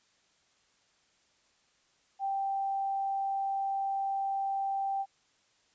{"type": "tone", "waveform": "sine", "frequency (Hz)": 784, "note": "G5", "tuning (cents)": 0, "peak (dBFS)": -29, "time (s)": [2.19, 5.06], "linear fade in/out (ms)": 50, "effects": ["white hiss -69 dBFS RMS until 5.74 s", "resampled to 16000 Hz"]}